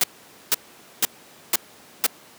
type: noise bursts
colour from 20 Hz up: white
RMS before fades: -18 dBFS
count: 5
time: 0.01-2.065 s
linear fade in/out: 2 ms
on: 27 ms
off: 480 ms
effects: pink hiss -48 dBFS RMS until 2.38 s + high-pass 200 Hz 12 dB/octave